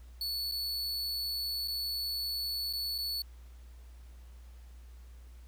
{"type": "tone with dropouts", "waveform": "45% pulse", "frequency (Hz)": 4435, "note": "C#8", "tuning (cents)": 0, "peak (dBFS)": -32, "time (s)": [0.21, 3.22], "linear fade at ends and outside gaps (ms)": 2, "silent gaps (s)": [[0.514, 0.52], [1.676, 1.681], [2.728, 2.734], [2.981, 2.985]], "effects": ["added 60 Hz sine -48 dBFS peak until 5.47 s", "pink hiss -65 dBFS RMS until 5.47 s"]}